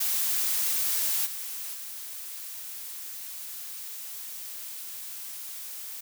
blue noise with level steps, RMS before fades -27 / -36 / -39 dBFS, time 0-6.01 s, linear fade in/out 10 ms, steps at 1.25 / 1.73 s, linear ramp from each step 20 ms, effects none

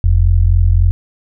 sine tone pair together, 43.66 / 87.31 Hz, F1 / F2, 0 / 0 cents, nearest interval octave, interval 1200 cents, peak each -10 dBFS, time 0.04-0.91 s, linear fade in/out 0 ms, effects none

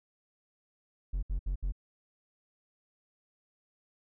triangle tone bursts, 45.24 Hz, F#1, 38 cents flat, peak -27 dBFS, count 4, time 1.13-1.722 s, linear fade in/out 10 ms, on 97 ms, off 68 ms, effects none

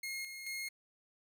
sawtooth tone with tremolo, 2149 Hz, C7, 46 cents sharp, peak -35 dBFS, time 0.03-0.69 s, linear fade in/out 5 ms, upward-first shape square, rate 2.3 Hz, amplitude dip 50%, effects none

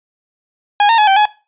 40% pulse tone with pitch steps, 823 / 915 / 847 / 777 / 842 Hz, G#5 / A#5 / G#5 / G5 / G#5, -16 / -32 / +34 / -16 / +24 cents, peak -7 dBFS, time 0.8-1.255 s, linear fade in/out 2 ms, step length 91 ms, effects noise-tail reverb RT60 0.3 s tail -19 dB re dry + resampled to 8000 Hz

